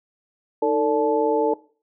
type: tone cluster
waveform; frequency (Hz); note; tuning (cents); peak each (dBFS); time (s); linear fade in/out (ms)
sine; 310.1 / 447.2 / 581 / 868; D#4 / A4 / D5 / A5; -6 / +28 / -19 / -24; -26 / -19 / -25 / -24; 0.62-1.54; 5
effects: noise-tail reverb RT60 0.4 s tail -19 dB re dry